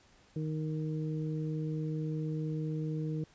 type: harmonic tone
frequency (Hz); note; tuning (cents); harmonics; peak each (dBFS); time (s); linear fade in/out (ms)
155.56; D#3; 0; 1 / 2 / 3; -33 / -39 / -43; 0.36-3.24; 2
effects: pink hiss -63 dBFS RMS until 3.34 s + resampled to 16000 Hz